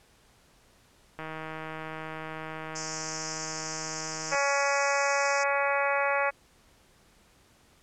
click train, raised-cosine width 0.5 ms, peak -23 dBFS, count 500, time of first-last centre 1.19-4.348 s, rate 158 Hz
pink band-pass noise, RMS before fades -38 dBFS, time 2.75-5.44 s, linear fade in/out 10 ms, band 5000 to 7300 Hz, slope 96 dB/octave
harmonic tone, 280.4 Hz, C#4, 20 cents sharp, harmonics 2 / 3 / 4 / 5 / 6 / 7 / 8 / 9, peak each -29 / -31 / -32 / -33 / -34 / -34 / -35 / -36 dBFS, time 4.31-6.31 s, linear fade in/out 20 ms
effects pink hiss -61 dBFS RMS until 7.82 s + low-pass 11000 Hz 12 dB/octave

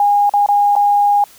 sine tone with dropouts, 817 Hz, G#5, 29 cents flat, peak -9 dBFS, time 0-1.24 s, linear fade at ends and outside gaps 2 ms, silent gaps 0.295-0.337 / 0.462-0.487 / 0.754-0.763 s, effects white hiss -44 dBFS RMS until 1.38 s

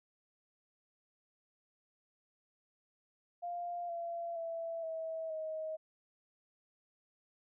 sine tone with pitch steps, 698.5 / 681 / 663.9 / 647.2 / 631 Hz, F5 / F5 / E5 / E5 / D#5, 0 / -44 / +12 / -32 / +24 cents, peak -37 dBFS, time 3.42-5.77 s, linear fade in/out 20 ms, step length 470 ms, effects none

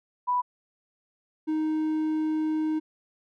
sine / triangle tone pair in turn, 987.8 / 311.7 Hz, B5 / D#4, 0 / +3 cents, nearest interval octave + minor sixth, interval 1997 cents, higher first, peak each -22 dBFS, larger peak neither, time 0.27-0.42 / 1.47-2.8 s, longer second, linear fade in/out 20 ms, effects none

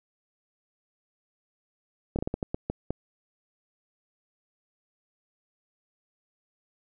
slowing click train, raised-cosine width 2 ms, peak -15 dBFS, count 9, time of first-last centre 2.16-2.906 s, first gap 28 ms, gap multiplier 1.33, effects none

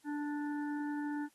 harmonic tone, 293.7 Hz, D4, in tune, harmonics 1 / 3 / 5 / 6, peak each -35 / -45 / -49 / -51 dBFS, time 0.04-1.29 s, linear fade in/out 50 ms, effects white hiss -69 dBFS RMS until 1.34 s + AAC 32 kbps

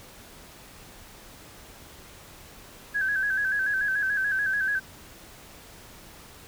sine tone with vibrato, 1603 Hz, G6, 38 cents sharp, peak -23 dBFS, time 2.94-4.8 s, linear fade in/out 20 ms, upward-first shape square, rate 6.9 Hz, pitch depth 64 cents each way, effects pink hiss -48 dBFS RMS until 6.47 s

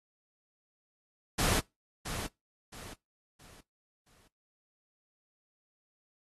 pink noise with echo, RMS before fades -29 dBFS, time 1.38-1.6 s, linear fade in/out 10 ms, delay 670 ms, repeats 4, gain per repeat -9 dB, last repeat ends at 4.28 s, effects noise-tail reverb RT60 0.2 s tail -22 dB re dry + AAC 32 kbps

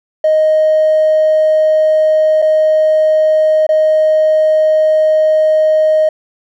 triangle tone with dropouts, 623 Hz, D#5, 2 cents sharp, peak -4 dBFS, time 0.24-6.09 s, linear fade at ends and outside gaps 5 ms, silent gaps 2.419-2.423 / 3.667-3.69 s, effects tanh soft clip ceiling -4 dBFS

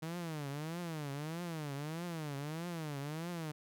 sawtooth tone with vibrato, 156.2 Hz, D#3, 7 cents sharp, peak -35 dBFS, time 0.02-3.52 s, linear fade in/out 10 ms, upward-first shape triangle, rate 1.6 Hz, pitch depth 230 cents each way, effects none

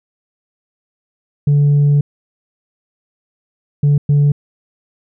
sine tone bursts at uneven times, 144.6 Hz, D3, 27 cents flat, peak -6 dBFS, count 3, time 1.47-2.01 / 3.83-3.98 / 4.09-4.32 s, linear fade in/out 5 ms, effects tanh soft clip ceiling -7 dBFS

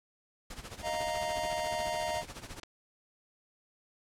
pink noise with tremolo, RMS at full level -42 dBFS, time 0.5-2.6 s, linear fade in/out 5 ms, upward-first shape sine, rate 14 Hz, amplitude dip 75%
square chord, Eb suspended second, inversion none, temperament equal, 622.3 / 698.5 / 932.3 Hz, Eb5 / F5 / Bb5, 0 / 0 / 0 cents, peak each -36 / -37 / -38 dBFS, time 0.82-2.24 s, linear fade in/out 50 ms
clicks, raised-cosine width 0.2 ms, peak -29 dBFS, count 2, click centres 2.632 / 2.635 s
effects low-pass 10000 Hz 12 dB/octave

